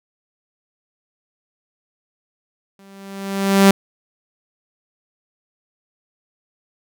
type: tone with exponential growth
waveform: sawtooth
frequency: 196 Hz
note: G3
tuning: in tune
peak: -3 dBFS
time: 2.79-3.71 s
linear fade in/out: 2 ms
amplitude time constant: 200 ms
effects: none